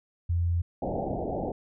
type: tone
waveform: sine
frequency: 86 Hz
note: F2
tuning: 26 cents flat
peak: -23 dBFS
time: 0.29-0.62 s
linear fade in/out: 10 ms
type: low-pass noise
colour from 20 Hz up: white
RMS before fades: -31 dBFS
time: 0.82-1.52 s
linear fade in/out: 5 ms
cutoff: 800 Hz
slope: 96 dB/octave
effects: none